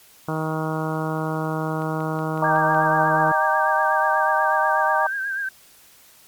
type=harmonic tone; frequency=157.7 Hz; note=D#3; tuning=24 cents sharp; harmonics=1 / 2 / 3 / 4 / 5 / 6 / 7 / 8 / 9; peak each=-26 / -29 / -31 / -32 / -33 / -34 / -34 / -35 / -36 dBFS; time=0.28-3.32 s; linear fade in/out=5 ms
type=click train; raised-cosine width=0.3 ms; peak=-27 dBFS; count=6; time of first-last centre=1.82-2.746 s; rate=5.4 Hz
type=chord; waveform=sine; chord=Eb major seventh; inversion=none; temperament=equal; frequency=622.3 / 784 / 932.3 / 1174.7 Hz; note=Eb5 / G5 / Bb5 / D6; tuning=0 / 0 / 0 / 0 cents; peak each=-24 / -23 / -22 / -23 dBFS; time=2.42-5.07 s; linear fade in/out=5 ms
type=tone with vibrato; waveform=sine; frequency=1588 Hz; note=G6; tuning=22 cents sharp; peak=-23 dBFS; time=2.44-5.49 s; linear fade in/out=5 ms; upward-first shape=triangle; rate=8.2 Hz; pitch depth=68 cents each way
effects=white hiss -51 dBFS RMS until 6.27 s + MP3 96 kbps